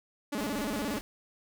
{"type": "tone with vibrato", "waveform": "sawtooth", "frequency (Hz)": 246.9, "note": "B3", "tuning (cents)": 0, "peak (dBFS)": -27, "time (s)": [0.32, 0.99], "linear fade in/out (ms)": 10, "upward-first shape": "square", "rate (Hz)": 17, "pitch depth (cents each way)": 270}
{"type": "noise with tremolo", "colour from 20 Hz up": "pink", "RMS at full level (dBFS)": -42, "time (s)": [0.39, 1.01], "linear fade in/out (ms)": 0, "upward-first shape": "sine", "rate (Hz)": 5.9, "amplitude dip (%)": 35}
{"effects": []}